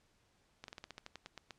slowing click train, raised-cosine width 0.2 ms, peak -29 dBFS, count 12, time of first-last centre 0.64-1.507 s, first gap 42 ms, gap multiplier 1.12, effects pink hiss -73 dBFS RMS until 1.58 s + low-pass 8000 Hz 12 dB/octave

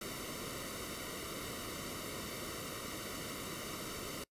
pink noise with comb filter, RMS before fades -43 dBFS, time 0.01-4.24 s, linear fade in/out 5 ms, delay 1.2 ms, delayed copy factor -0.75, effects noise-tail reverb RT60 0.1 s tail -24 dB re dry + resampled to 32000 Hz

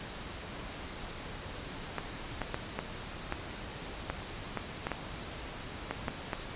clicks, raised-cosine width 0.5 ms, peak -17 dBFS, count 12, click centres 1.983 / 2.417 / 2.544 / 2.79 / 3.324 / 4.1 / 4.573 / 4.869 / 4.917 / 5.91 / 6.082 / 6.332 s, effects pink hiss -42 dBFS RMS until 6.55 s + resampled to 8000 Hz

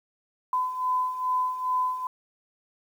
sine beating tone pair, 1011 / 1013.4 Hz, B5 / B5, +40 / +44 cents, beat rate 2.4 Hz, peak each -31 / -25 dBFS, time 0.53-2.07 s, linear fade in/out 2 ms, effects 9-bit

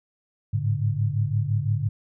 sine tone cluster, 103.2 / 109.1 / 143.6 Hz, G#2 / A2 / D3, -10 / -14 / -39 cents, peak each -25 / -25 / -27 dBFS, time 0.53-1.89 s, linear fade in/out 10 ms, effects none

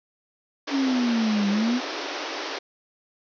pink band-pass noise, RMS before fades -32 dBFS, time 0.67-2.59 s, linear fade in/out 10 ms, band 280 to 5900 Hz, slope 96 dB/octave
sine exponential two-way sweep, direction down then up, 282.8 to 198.2 to 259.1 Hz, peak -20 dBFS, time 0.7-1.81 s, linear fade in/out 50 ms, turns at 1.49 s
effects none

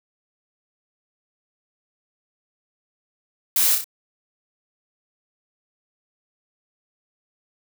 blue noise with echo, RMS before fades -19 dBFS, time 3.56-3.75 s, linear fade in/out 2 ms, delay 31 ms, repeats 3, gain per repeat -5 dB, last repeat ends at 3.843 s, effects none

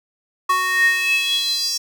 square tone with high-pass filter sweep, 370 Hz, F#4, in tune, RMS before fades -19 dBFS, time 0.49-1.78 s, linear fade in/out 10 ms, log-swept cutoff 1200 to 5600 Hz, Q 8.2, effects none

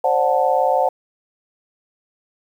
sine chord, D dominant seventh, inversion third, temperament just, 528.6 / 587.3 / 734.2 / 881 Hz, C5 / D5 / F#5 / A5, +18 / 0 / -14 / +2 cents, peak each -19 / -22 / -18 / -21 dBFS, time 0.04-0.89 s, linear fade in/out 5 ms, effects 8-bit

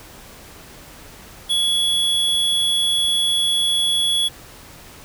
square tone, 3375 Hz, G#7, 27 cents sharp, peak -17 dBFS, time 1.49-4.29 s, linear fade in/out 20 ms, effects pink hiss -42 dBFS RMS until 5.04 s

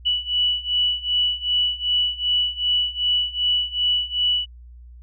sine beating tone pair, 2952 / 2954.6 Hz, F#7 / F#7, -5 / -3 cents, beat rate 2.6 Hz, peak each -23 / -21 dBFS, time 0.05-4.46 s, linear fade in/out 20 ms, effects added 60 Hz sine -40 dBFS peak until 5.02 s

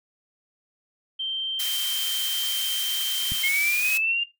sine tone, 3136 Hz, G7, in tune, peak -26 dBFS, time 1.19-3.49 s, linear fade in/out 10 ms
white high-pass noise, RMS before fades -30 dBFS, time 1.59-3.98 s, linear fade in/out 10 ms, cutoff 1800 Hz, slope 12 dB/octave
click, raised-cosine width 5 ms, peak -21 dBFS, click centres 3.32 s
sine linear sweep, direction up, 2140 to 2819 Hz, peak -21 dBFS, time 3.43-4.24 s, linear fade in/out 10 ms
effects noise-tail reverb RT60 0.2 s tail -17 dB re dry

